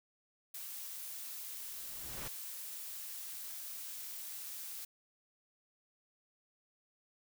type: noise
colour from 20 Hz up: blue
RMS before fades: -45 dBFS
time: 0.54-4.85 s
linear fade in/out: 5 ms
type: noise with exponential growth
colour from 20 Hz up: pink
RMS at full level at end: -42 dBFS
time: 1.54-2.28 s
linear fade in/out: 1 ms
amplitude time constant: 160 ms
effects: none